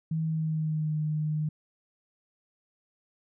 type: tone with pitch glide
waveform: sine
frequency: 160 to 153.22 Hz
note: D#3 to D#3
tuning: +49 to -26 cents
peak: -26 dBFS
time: 0.11-1.49 s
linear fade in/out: 5 ms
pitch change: -75 cents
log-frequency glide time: 0.24-0.97 s
effects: none